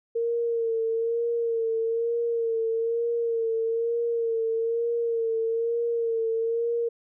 sine tone with vibrato, 460 Hz, A#4, 23 cents flat, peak -23 dBFS, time 0.15-6.89 s, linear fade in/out 10 ms, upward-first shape sine, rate 1.1 Hz, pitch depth 35 cents each way, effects none

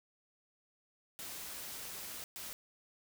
white noise bursts at uneven times, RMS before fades -45 dBFS, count 2, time 1.19-2.24 / 2.36-2.53 s, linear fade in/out 0 ms, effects none

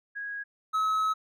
sine / triangle tone pair in turn, 1651 / 1286 Hz, G#6 / E6, -11 / -43 cents, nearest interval major third, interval 432 cents, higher first, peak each -33 / -22 dBFS, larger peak second, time 0.15-0.44 / 0.73-1.14 s, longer second, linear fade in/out 20 ms, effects none

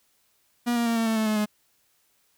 45% pulse tone with pitch steps, 240 / 235.6 / 231.3 / 227.1 / 222.9 / 218.8 / 214.8 / 210.9 Hz, B3 / A#3 / A#3 / A#3 / A3 / A3 / A3 / G#3, -49 / +19 / -13 / -45 / +23 / -9 / -41 / +27 cents, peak -22 dBFS, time 0.66-1.46 s, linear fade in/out 20 ms, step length 100 ms, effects white hiss -67 dBFS RMS until 2.37 s

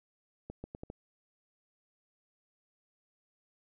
accelerating click train, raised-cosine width 2 ms, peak -28 dBFS, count 5, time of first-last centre 0.5-0.901 s, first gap 140 ms, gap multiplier 0.78, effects none

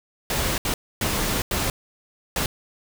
pink noise bursts at uneven times, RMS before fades -24 dBFS, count 5, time 0.3-0.58 / 0.65-0.74 / 1.01-1.42 / 1.51-1.7 / 2.36-2.46 s, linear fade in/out 2 ms, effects none

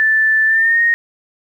sine tone with pitch glide, 1760 to 1861.4 Hz, A6 to A#6, 0 to -3 cents, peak -10 dBFS, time 0-0.94 s, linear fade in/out 0 ms, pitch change +97 cents, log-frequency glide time 0.46-0.81 s, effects 8-bit

